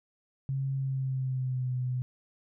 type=tone with pitch glide; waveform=sine; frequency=135.4 to 126.33 Hz; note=C#3 to B2; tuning=-40 to +40 cents; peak=-28 dBFS; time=0.49-2.02 s; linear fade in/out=0 ms; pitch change=-120 cents; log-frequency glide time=0.74-1.74 s; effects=none